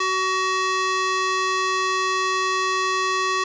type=tone with high-pass filter; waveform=square; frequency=375.8 Hz; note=F#4; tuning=27 cents sharp; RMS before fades=-22 dBFS; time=0-3.44 s; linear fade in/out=5 ms; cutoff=860 Hz; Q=1.2; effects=resampled to 16000 Hz + 7-bit